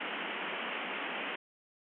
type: band-pass noise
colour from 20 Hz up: white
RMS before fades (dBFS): -38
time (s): 0-1.36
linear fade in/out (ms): 10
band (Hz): 180 to 3100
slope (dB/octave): 96
effects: none